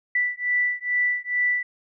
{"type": "beating tone pair", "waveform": "sine", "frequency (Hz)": [1971, 1973.3], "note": ["B6", "B6"], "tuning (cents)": [-4, -2], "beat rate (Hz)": 2.3, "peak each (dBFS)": -24, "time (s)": [0.15, 1.63], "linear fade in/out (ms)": 5, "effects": []}